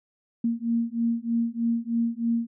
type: beating tone pair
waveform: sine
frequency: 230.7 / 233.9 Hz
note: A#3 / A#3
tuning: -18 / +6 cents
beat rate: 3.2 Hz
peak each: -26 / -26 dBFS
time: 0.44-2.47 s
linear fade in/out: 5 ms
effects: none